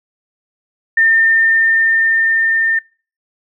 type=tone with level ramp; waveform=sine; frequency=1808 Hz; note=A6; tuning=47 cents sharp; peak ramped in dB=-8 to -12 dBFS; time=0.97-2.79 s; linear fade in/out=5 ms; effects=noise-tail reverb RT60 0.4 s tail -25 dB re dry